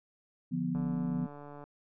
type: chord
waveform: sine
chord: B diminished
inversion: first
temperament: equal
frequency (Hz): 146.83 / 174.61 / 246.9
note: D3 / F3 / B3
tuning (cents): 0 / 0 / 0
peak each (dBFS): -38 / -33 / -33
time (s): 0.51-1.27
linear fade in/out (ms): 20
type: click train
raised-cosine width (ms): 1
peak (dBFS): -34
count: 130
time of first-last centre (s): 0.75-1.64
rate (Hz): 145
effects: none